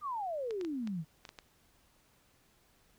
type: exponential sweep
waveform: sine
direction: down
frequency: 1244.5 to 149.2 Hz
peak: -34 dBFS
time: 0.01-1.05 s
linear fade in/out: 50 ms
type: clicks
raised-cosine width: 0.2 ms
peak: -29 dBFS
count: 7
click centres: 0.508 / 0.612 / 0.649 / 0.874 / 1.252 / 1.291 / 1.388 s
effects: pink hiss -68 dBFS RMS until 2.98 s